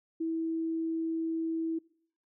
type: tone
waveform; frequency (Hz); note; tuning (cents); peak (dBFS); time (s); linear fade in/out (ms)
sine; 325.9; E4; -20; -29; 0.2-1.79; 10
effects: noise-tail reverb RT60 0.6 s tail -23 dB re dry